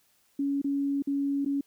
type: tone with dropouts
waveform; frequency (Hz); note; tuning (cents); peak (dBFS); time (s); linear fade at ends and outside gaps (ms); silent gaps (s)
sine; 280; C#4; +18; -25; 0.39-1.61; 5; 0.617-0.643 / 1.023-1.072 / 1.449-1.459
effects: white hiss -67 dBFS RMS until 1.66 s